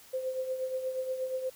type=tone with tremolo; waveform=sine; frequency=518 Hz; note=C5; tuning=17 cents flat; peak=-28 dBFS; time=0.13-1.5 s; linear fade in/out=10 ms; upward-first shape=triangle; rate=8.4 Hz; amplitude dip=65%; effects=white hiss -55 dBFS RMS until 1.55 s